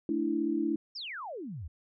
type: chord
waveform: sine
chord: A suspended fourth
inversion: none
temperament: just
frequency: 220 / 293.3 / 330 Hz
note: A3 / D4 / E4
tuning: 0 / -2 / +2 cents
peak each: -35 / -31 / -30 dBFS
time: 0.09-0.76 s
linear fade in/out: 2 ms
type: exponential sweep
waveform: sine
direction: down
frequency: 5630 to 68.8 Hz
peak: -37 dBFS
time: 0.95-1.68 s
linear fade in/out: 10 ms
effects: none